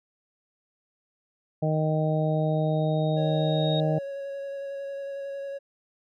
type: harmonic tone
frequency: 155.56 Hz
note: D#3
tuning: in tune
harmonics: 1 / 2 / 3 / 4 / 5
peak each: -24 / -33 / -32 / -28 / -35 dBFS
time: 1.62-3.99 s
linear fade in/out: 10 ms
type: tone with exponential growth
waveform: sine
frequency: 3752 Hz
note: A#7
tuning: 11 cents sharp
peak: -30 dBFS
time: 1.73-3.8 s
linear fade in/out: 1 ms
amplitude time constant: 450 ms
type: tone with vibrato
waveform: triangle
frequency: 554.4 Hz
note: C#5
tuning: in tune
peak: -30 dBFS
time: 3.16-5.59 s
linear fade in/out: 20 ms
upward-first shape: square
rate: 11 Hz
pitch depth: 9 cents each way
effects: none